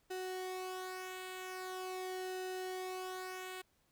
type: tone with flanger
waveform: sawtooth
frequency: 371.2 Hz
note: F#4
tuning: 6 cents sharp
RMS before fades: -43 dBFS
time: 0.1-3.62 s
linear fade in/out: 10 ms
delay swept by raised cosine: 1.8 to 2.52 ms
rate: 0.43 Hz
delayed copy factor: -0.55
effects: pink hiss -75 dBFS RMS until 3.91 s